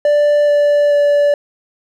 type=tone with pitch steps; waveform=triangle; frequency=587.3 / 583.2 / 579.2 Hz; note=D5 / D5 / D5; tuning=0 / -12 / -24 cents; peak=-7 dBFS; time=0.05-1.34 s; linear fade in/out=2 ms; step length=430 ms; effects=none